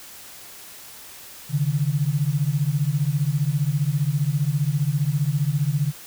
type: beating tone pair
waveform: sine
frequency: 137.1 / 152.1 Hz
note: C#3 / D#3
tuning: -19 / -39 cents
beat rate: 15 Hz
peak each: -22 dBFS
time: 1.49-5.93 s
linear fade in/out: 50 ms
effects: white hiss -42 dBFS RMS until 6.06 s